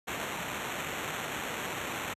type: noise with sample-and-hold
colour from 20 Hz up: white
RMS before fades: -36 dBFS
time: 0.07-2.14 s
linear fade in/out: 10 ms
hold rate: 4900 Hz
effects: high-pass 80 Hz 12 dB/octave + resampled to 32000 Hz